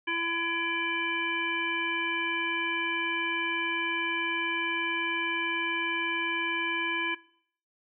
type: harmonic tone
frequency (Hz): 335.6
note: E4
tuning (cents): +31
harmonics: 1 / 3 / 5 / 7 / 9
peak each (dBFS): -36 / -35 / -32 / -32 / -37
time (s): 0.07-7.15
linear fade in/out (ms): 10
effects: noise-tail reverb RT60 0.6 s tail -19 dB re dry